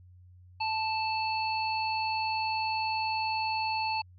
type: harmonic tone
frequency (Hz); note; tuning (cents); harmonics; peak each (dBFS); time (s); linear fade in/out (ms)
880; A5; 0; 1 / 3 / 5; -29 / -34 / -36; 0.6-4.02; 10
effects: added 90 Hz sine -51 dBFS peak until 4.18 s + MP3 64 kbps